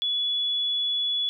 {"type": "tone", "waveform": "sine", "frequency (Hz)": 3410, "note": "G#7", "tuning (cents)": 45, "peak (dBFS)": -23, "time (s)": [0.02, 1.29], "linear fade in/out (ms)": 0, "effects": []}